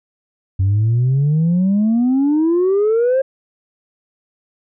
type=exponential sweep; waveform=sine; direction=up; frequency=92.9 to 542 Hz; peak=-10 dBFS; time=0.59-3.22 s; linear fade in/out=10 ms; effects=tanh soft clip ceiling -10 dBFS